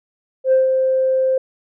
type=tone with ADSR envelope; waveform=sine; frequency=523.3 Hz; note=C5; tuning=in tune; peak=-8 dBFS; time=0.44-1.38 s; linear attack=81 ms; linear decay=150 ms; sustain=-5 dB; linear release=4 ms; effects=tanh soft clip ceiling -7 dBFS